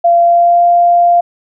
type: tone with pitch glide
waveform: sine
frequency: 687 to 695.8 Hz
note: F5 to F5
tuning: -29 to -7 cents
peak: -5 dBFS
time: 0.04-1.21 s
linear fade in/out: 10 ms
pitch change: +22 cents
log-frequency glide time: 0.21-0.63 s
effects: none